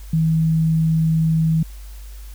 sine tone, 160.8 Hz, E3, 43 cents flat, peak -14 dBFS, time 0.13-1.63 s, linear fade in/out 5 ms, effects added 50 Hz sine -33 dBFS peak until 2.34 s + white hiss -48 dBFS RMS until 2.34 s

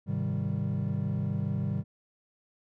triangle chord, Ab major seventh, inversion none, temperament equal, 103.83 / 130.81 / 155.56 / 196 Hz, Ab2 / C3 / Eb3 / G3, 0 / 0 / 0 / 0 cents, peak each -31 dBFS, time 0.06-1.84 s, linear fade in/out 50 ms, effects tanh soft clip ceiling -18 dBFS

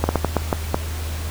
slowing click train, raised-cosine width 1 ms, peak -3 dBFS, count 7, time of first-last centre 0.04-0.744 s, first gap 50 ms, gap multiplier 1.34, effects added 79 Hz sine -25 dBFS peak until 1.3 s + pink hiss -34 dBFS RMS until 1.3 s

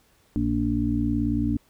harmonic tone, 58.27 Hz, A#1, in tune, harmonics 1 / 2 / 4 / 5, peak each -29 / -29 / -26 / -25 dBFS, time 0.36-1.57 s, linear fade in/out 0 ms, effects pink hiss -62 dBFS RMS until 1.69 s

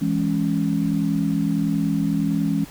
sine chord, C# minor, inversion first, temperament just, 166.31 / 207.9 / 277.2 Hz, E3 / G#3 / C#4, +16 / +2 / 0 cents, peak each -23 dBFS, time 0.01-2.65 s, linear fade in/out 10 ms, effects pink hiss -43 dBFS RMS until 2.7 s

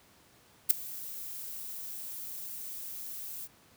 violet noise with ADSR envelope, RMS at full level -19 dBFS, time 0.69-3.48 s, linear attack 17 ms, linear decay 5 ms, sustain -22 dB, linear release 35 ms, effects pink hiss -61 dBFS RMS until 3.76 s + high-pass 80 Hz 12 dB/octave

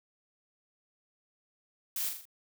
blue noise with echo, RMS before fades -34 dBFS, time 1.96-2.09 s, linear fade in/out 2 ms, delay 41 ms, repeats 4, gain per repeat -5 dB, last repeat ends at 2.254 s, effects none

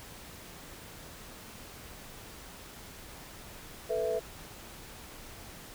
sine chord, A suspended second, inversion none, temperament equal, 440 / 493.9 / 659.3 Hz, A4 / B4 / E5, 0 / 0 / 0 cents, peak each -32 dBFS, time 3.89-4.2 s, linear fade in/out 20 ms, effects tanh soft clip ceiling -20 dBFS + pink hiss -48 dBFS RMS until 5.74 s

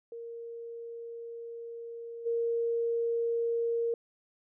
sine tone with level steps, 465.2 Hz, A#4, 4 cents flat, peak -39 / -27 dBFS, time 0.12-3.94 s, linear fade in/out 2 ms, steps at 2.25 s, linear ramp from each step 20 ms, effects none

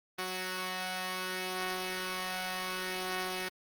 5% pulse tone pair together, 184.67 / 370 Hz, F#3 / F#4, -3 / 0 cents, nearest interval octave, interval 1203 cents, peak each -27 / -25 dBFS, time 0.18-3.49 s, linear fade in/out 10 ms, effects Opus 24 kbps

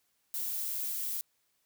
violet noise, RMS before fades -35 dBFS, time 0.34-1.21 s, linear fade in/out 0 ms, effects white hiss -75 dBFS RMS until 1.65 s

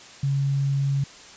sine tone, 138.59 Hz, C#3, in tune, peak -20 dBFS, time 0.23-1.04 s, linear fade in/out 5 ms, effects white hiss -45 dBFS RMS until 1.36 s + resampled to 16000 Hz

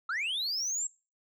sine linear sweep, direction up, 1264 to 7660 Hz, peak -27 dBFS, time 0.09-0.87 s, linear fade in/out 5 ms, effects noise-tail reverb RT60 0.3 s tail -23 dB re dry + tanh soft clip ceiling -29 dBFS

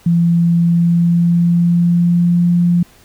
sine tone with pitch glide, 170 to 173.97 Hz, F3 to F3, -46 to -6 cents, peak -9 dBFS, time 0.06-2.83 s, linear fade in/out 5 ms, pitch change +40 cents, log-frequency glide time 0.57-2.49 s, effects pink hiss -47 dBFS RMS until 3.04 s

